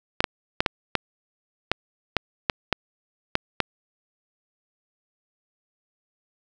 clicks, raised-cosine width 0.3 ms, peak -3 dBFS, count 11, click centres 0.205 / 0.242 / 0.605 / 0.662 / 0.953 / 1.716 / 2.167 / 2.498 / 2.727 / 3.354 / 3.603 s, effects none

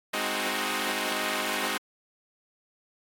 5% pulse chord, Ab dominant seventh, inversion none, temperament equal, 207.7 / 261.6 / 311.1 / 370 Hz, Ab3 / C4 / Eb4 / Gb4, 0 / 0 / 0 / 0 cents, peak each -22 dBFS, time 0.13-1.78 s, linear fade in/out 10 ms, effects AAC 64 kbps

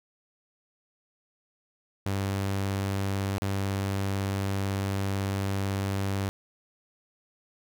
sawtooth tone with dropouts, 98 Hz, G2, in tune, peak -23 dBFS, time 2.06-6.29 s, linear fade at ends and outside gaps 0 ms, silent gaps 3.382-3.42 s, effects none

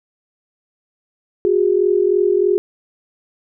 sine tone pair together, 363.5 / 406.7 Hz, F#4 / G#4, -31 / -36 cents, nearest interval major second, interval 195 cents, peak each -15 dBFS, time 1.45-2.58 s, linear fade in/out 0 ms, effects none

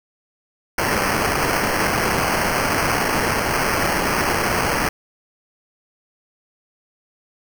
white noise with sample-and-hold, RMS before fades -20 dBFS, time 0.78-4.89 s, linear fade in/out 5 ms, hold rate 3675 Hz, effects none

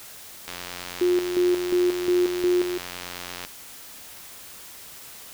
click train, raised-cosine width 0.2 ms, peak -16 dBFS, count 265, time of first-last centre 0.48-3.45 s, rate 88.9 Hz
sine tone with tremolo, 357 Hz, F4, 38 cents sharp, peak -17 dBFS, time 1.01-2.78 s, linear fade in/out 5 ms, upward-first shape square, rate 2.8 Hz, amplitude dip 60%
effects white hiss -43 dBFS RMS until 5.33 s

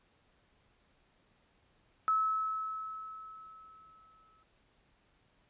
sine tone with exponential decay, 1297 Hz, E6, 28 cents flat, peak -25 dBFS, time 2.08-4.43 s, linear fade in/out 0 ms, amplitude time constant 510 ms, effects pink hiss -70 dBFS RMS until 5.49 s + resampled to 8000 Hz

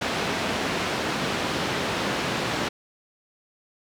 pink band-pass noise, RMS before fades -27 dBFS, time 0.01-2.69 s, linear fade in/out 10 ms, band 160 to 4200 Hz, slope 12 dB/octave, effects none

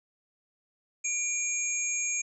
sine tone cluster, 2383 / 6660 / 7470 Hz, D7 / G#8 / A#8, +25 / +4 / +3 cents, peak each -33 / -30 / -35 dBFS, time 1.04-2.22 s, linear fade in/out 10 ms, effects none

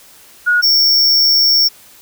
sine / square tone pair in turn, 1449 / 5471 Hz, F#6 / F8, -37 / -37 cents, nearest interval octave + major seventh, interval 2300 cents, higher second, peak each -9 dBFS, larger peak neither, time 0.46-0.62 / 0.62-1.69 s, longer second, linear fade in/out 20 ms, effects white hiss -43 dBFS RMS until 2.01 s

